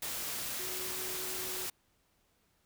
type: tone in noise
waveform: sine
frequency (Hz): 370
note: F#4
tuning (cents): 0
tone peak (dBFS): -46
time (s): 0.59-1.66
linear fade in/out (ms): 5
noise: white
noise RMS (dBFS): -38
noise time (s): 0.02-1.7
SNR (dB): -11
effects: pink hiss -73 dBFS RMS until 2.65 s